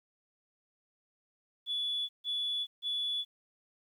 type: tone bursts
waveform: sine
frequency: 3430 Hz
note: A7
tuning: 45 cents flat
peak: -30 dBFS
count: 3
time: 1.66-3.25 s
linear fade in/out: 50 ms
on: 430 ms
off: 150 ms
effects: tanh soft clip ceiling -26 dBFS + 11-bit